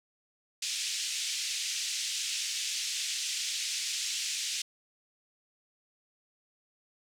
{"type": "band-pass noise", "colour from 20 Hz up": "white", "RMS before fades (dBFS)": -34, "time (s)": [0.62, 4.62], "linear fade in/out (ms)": 5, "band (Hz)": [2400, 7300], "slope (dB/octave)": 24, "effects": []}